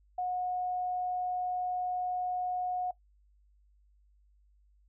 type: tone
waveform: sine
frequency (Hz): 727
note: F#5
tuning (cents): -31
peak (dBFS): -30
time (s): 0.18-2.91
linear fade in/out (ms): 5
effects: noise-tail reverb RT60 0.1 s tail -17 dB re dry + added 50 Hz sine -62 dBFS peak until 4.88 s